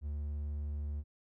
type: tone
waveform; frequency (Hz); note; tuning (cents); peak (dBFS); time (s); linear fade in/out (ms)
triangle; 73.42; D2; 0; -33; 0.01-1.04; 50
effects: none